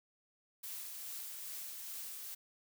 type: noise with tremolo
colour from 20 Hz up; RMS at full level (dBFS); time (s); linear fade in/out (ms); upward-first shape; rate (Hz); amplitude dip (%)
blue; -44; 0.63-2.35; 10; triangle; 2.4; 30
effects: none